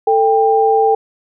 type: tone pair together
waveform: sine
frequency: 444 / 793 Hz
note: A4 / G5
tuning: +16 / +20 cents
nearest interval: minor seventh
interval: 1004 cents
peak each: -12 dBFS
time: 0.07-0.95 s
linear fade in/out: 5 ms
effects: none